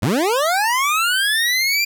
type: linear sweep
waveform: 25% pulse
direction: up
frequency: 82.41 to 2397 Hz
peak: -12 dBFS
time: 0.02-1.85 s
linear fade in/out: 10 ms
effects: none